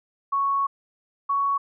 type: tone pair in turn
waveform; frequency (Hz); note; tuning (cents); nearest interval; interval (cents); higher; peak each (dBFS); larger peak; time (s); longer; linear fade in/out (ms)
sine; 1108.7 / 1116.4; C#6 / C#6; 0 / +12; unison; 12; second; -20; neither; 0.32-0.67 / 1.29-1.58; first; 10
effects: none